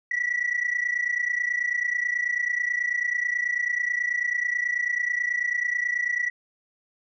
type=tone pair together; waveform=sine; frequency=1931.8 / 1961 Hz; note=B6 / B6; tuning=-39 / -13 cents; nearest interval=unison; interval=26 cents; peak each=-25 dBFS; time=0.11-6.3 s; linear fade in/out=5 ms; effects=tanh soft clip ceiling -18 dBFS

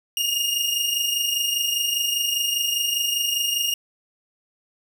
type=tone pair together; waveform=sawtooth; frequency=2837 / 2862 Hz; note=F7 / F7; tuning=+27 / +42 cents; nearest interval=unison; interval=15 cents; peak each=-19 / -24 dBFS; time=0.17-3.74 s; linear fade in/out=2 ms; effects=none

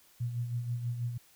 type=tone with tremolo; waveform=sine; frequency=120 Hz; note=B2; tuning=49 cents flat; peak=-29 dBFS; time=0.2-1.18 s; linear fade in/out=10 ms; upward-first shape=sine; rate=6.2 Hz; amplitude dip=55%; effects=white hiss -62 dBFS RMS until 1.35 s

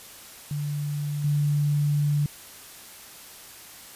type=tone with level steps; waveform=sine; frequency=146.3 Hz; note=D3; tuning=6 cents flat; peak=-26 / -20 dBFS; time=0.51-2.26 s; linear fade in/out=2 ms; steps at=1.24 s; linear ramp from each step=5 ms; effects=white hiss -45 dBFS RMS until 3.95 s + resampled to 32000 Hz

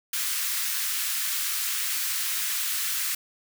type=high-pass noise; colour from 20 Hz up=white; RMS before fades=-28 dBFS; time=0.13-3.15 s; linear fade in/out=5 ms; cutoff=1300 Hz; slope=24 dB/octave; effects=none

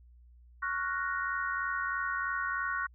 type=chord; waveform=sine; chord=Gb major seventh; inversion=second; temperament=equal; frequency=1108.7 / 1396.9 / 1480 / 1864.7 Hz; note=Db6 / F6 / Gb6 / Bb6; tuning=0 / 0 / 0 / 0 cents; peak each=-35 / -39 / -34 / -38 dBFS; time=0.62-2.87 s; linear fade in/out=10 ms; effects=added 60 Hz sine -54 dBFS peak until 2.94 s

